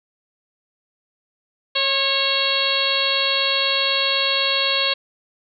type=harmonic tone with a mistuned harmonic; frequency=548 Hz; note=C#5; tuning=20 cents flat; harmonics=1 / 2 / 3 / 4 / 5 / 6 / 7 / 8; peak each=-27 / -28 / -30 / -29 / -24 / -24 / -24 / -24 dBFS; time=1.75-4.94 s; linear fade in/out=10 ms; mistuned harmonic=2; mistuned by=-17 cents; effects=none